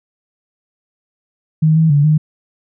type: tone with pitch steps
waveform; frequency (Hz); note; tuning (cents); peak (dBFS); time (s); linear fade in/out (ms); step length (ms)
sine; 156.9 / 160.7 / 144.3 / 153.7; D#3 / E3 / D3 / D#3; +15 / -44 / -30 / -21; -8; 1.62-2.18; 10; 140
effects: none